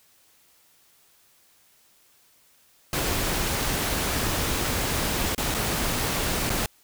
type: noise with dropouts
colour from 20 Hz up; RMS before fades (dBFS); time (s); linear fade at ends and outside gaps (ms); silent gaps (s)
pink; -26; 2.93-6.66; 2; 5.349-5.379 / 5.542-5.546 / 6.496-6.501
effects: white hiss -60 dBFS RMS until 6.83 s